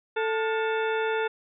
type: harmonic tone with a mistuned harmonic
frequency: 441.8 Hz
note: A4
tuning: 7 cents sharp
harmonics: 1 / 2 / 3 / 4 / 5 / 6 / 8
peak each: -26 / -31 / -32 / -37 / -40 / -39 / -42 dBFS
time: 0.16-1.28 s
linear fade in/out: 10 ms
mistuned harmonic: 3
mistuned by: +130 cents
effects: none